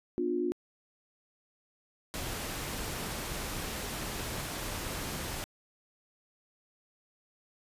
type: chord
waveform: sine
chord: B diminished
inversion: none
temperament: just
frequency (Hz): 246.9 / 296.3 / 355.6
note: B3 / D4 / F4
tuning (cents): 0 / +15 / +31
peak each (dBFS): -36 / -34 / -30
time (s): 0.18-0.52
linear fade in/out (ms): 0
type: noise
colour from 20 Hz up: pink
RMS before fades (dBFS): -37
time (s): 2.14-5.44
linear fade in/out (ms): 0
effects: resampled to 32000 Hz